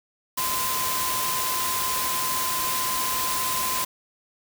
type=tone in noise; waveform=sine; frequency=1030 Hz; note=C6; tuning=28 cents flat; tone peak=-28 dBFS; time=0.37-3.85 s; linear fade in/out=10 ms; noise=white; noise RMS=-27 dBFS; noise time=0.37-3.85 s; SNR=-4 dB; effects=none